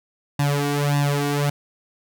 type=tone with flanger; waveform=sawtooth; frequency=143.8 Hz; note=D3; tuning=36 cents flat; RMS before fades=-21 dBFS; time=0.39-1.5 s; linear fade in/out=5 ms; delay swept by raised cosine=1.1 to 2.7 ms; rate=1.7 Hz; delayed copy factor=+0.9; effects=none